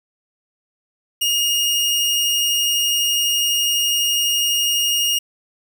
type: tone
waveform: sawtooth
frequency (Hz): 2852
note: F7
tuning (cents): +36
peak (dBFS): -13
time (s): 1.21-5.19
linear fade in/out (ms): 10
effects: none